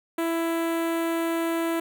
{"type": "tone with notch filter", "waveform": "sawtooth", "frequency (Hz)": 331.8, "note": "E4", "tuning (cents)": 11, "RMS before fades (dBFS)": -26, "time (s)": [0.18, 1.8], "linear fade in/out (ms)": 5, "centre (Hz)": 5200, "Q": 0.77, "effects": []}